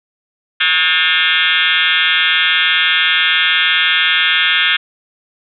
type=tone with frequency modulation; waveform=sine; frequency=2471 Hz; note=D#7; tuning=13 cents flat; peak=-10 dBFS; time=0.6-4.77 s; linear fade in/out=10 ms; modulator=171 Hz; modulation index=6.3; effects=none